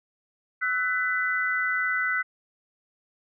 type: tone cluster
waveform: sine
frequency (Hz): 1314 / 1496 / 1999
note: E6 / F#6 / B6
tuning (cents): -6 / +19 / +20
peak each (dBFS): -32 / -26 / -27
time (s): 0.61-2.23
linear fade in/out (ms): 20
effects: none